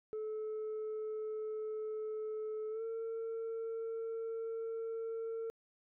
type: tone with pitch glide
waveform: sine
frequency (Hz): 432.6 to 453.1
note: A4 to A#4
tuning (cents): -29 to -49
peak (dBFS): -35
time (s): 0.13-5.5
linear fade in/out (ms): 0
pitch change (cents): +80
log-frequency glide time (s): 2.7-2.83
effects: tanh soft clip ceiling -36 dBFS